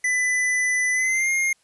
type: tone with pitch glide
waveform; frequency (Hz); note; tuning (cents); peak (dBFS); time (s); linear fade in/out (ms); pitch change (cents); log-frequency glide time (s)
square; 1998 to 2129; B6 to C7; +20 to +30; -20; 0.04-1.53; 5; +110; 0.93-1.3
effects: white hiss -63 dBFS RMS until 1.63 s + resampled to 24000 Hz